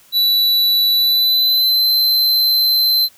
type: tone with pitch glide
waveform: square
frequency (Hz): 3951 to 4086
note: B7 to C8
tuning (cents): 0 to -42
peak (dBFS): -12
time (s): 0.12-3.09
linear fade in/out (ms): 50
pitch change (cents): +58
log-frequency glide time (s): 0.93-1.92
effects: white hiss -49 dBFS RMS until 3.17 s